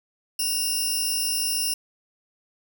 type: tone pair together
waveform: 15% pulse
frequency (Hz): 2794 / 5259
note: F7 / E8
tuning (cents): 0 / -5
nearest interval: major seventh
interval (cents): 1095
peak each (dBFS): -21 / -19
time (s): 0.39-1.74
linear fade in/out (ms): 5
effects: none